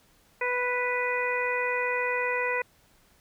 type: harmonic tone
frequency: 493.9 Hz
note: B4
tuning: in tune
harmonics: 1 / 2 / 3 / 4 / 5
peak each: -30 / -32 / -35 / -30 / -33 dBFS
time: 0.41-2.62 s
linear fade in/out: 5 ms
effects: pink hiss -62 dBFS RMS until 3.2 s